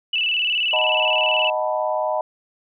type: tone with vibrato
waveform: sine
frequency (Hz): 2794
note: F7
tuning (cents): 0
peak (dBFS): -18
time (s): 0.13-1.5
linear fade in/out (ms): 5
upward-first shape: square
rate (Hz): 19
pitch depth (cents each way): 85
type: chord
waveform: sine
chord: B dominant seventh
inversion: first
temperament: equal with one note detuned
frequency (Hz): 622.3 / 740 / 880 / 983.8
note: D#5 / F#5 / A5 / B5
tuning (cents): 0 / 0 / 0 / -7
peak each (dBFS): -22 / -27 / -27 / -27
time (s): 0.73-2.21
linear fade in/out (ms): 2
effects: none